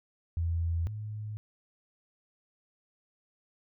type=tone pair in turn; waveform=sine; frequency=83.8 / 106.62 Hz; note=E2 / G#2; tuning=+29 / +46 cents; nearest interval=major third; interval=417 cents; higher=second; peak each=-27 / -35 dBFS; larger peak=first; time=0.37-0.87 / 0.87-1.37 s; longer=neither; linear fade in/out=0 ms; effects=none